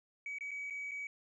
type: tone with dropouts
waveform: sine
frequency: 2272 Hz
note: C#7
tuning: 42 cents sharp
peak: -37 dBFS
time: 0.26-1.07 s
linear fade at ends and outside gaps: 2 ms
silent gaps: 0.385-0.408 / 0.509-0.514 / 0.7-0.706 / 0.911-0.916 s
effects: tanh soft clip ceiling -36 dBFS